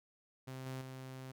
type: tone with level steps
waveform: sawtooth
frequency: 130.81 Hz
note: C3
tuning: in tune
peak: -40 / -37 / -42 dBFS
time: 0.47-1.32 s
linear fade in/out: 10 ms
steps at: 0.66 / 0.81 s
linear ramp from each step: 2 ms
effects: none